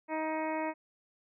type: harmonic tone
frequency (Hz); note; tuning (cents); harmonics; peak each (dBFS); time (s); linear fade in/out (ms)
314.4; D#4; +18; 1 / 2 / 3 / 4 / 5 / 6 / 7 / 8; -36 / -36 / -36 / -48 / -49 / -45 / -44 / -49; 0.08-0.74; 50
effects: none